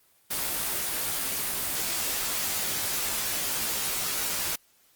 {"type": "noise with comb filter", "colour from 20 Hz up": "white", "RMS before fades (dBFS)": -29, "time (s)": [0.3, 4.56], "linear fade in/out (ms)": 10, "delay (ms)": 16, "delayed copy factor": -0.9, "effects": ["white hiss -63 dBFS RMS until 4.95 s", "Opus 24 kbps"]}